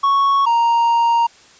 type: tone pair in turn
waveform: triangle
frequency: 1108.7 / 932.3 Hz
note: C#6 / A#5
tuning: 0 / 0 cents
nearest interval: minor third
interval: 300 cents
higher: first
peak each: -10 dBFS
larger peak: neither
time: 0.03-0.46 / 0.46-1.27 s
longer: second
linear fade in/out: 10 ms
effects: white hiss -47 dBFS RMS until 1.59 s + resampled to 16000 Hz